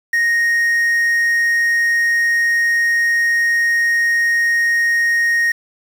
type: tone with quantisation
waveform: triangle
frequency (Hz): 1864.7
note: A#6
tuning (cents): 0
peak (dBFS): -11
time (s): 0.13-5.52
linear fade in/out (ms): 5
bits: 6
effects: none